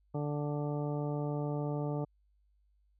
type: harmonic tone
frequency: 146.83 Hz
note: D3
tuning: in tune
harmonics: 1 / 2 / 3 / 4 / 5 / 6 / 8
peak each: -34 / -39 / -40 / -42 / -46 / -47 / -52 dBFS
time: 0.14-2.05 s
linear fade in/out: 10 ms
effects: added 50 Hz sine -67 dBFS peak until 2.99 s